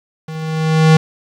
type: tone with level ramp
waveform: square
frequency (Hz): 158.4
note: D#3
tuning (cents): +31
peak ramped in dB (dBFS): -26 to -5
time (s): 0.28-0.97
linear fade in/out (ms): 5
effects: low-pass 6000 Hz 12 dB/octave + 7-bit